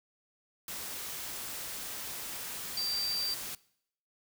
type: tone in noise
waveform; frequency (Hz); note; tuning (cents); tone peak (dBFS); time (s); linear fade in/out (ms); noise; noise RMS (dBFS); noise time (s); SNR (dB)
sine; 4687; D8; -4; -31; 2.77-3.34; 2; white; -40; 0.68-3.55; +6
effects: noise-tail reverb RT60 0.7 s tail -22 dB re dry